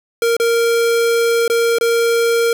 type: tone with dropouts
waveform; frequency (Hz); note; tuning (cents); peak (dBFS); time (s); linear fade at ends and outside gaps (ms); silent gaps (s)
square; 464.8; A#4; -5; -13; 0.22-2.53; 2; 0.367-0.399 / 1.479-1.499 / 1.785-1.81
effects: 9-bit